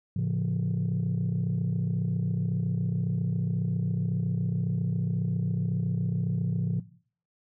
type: chord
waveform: sine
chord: A augmented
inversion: none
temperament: just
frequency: 110 / 137.5 / 171.88 Hz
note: A2 / C#3 / E#3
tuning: 0 / -14 / -27 cents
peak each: -28 dBFS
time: 0.16-6.8 s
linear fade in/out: 5 ms
effects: noise-tail reverb RT60 0.5 s tail -17 dB re dry + tanh soft clip ceiling -21 dBFS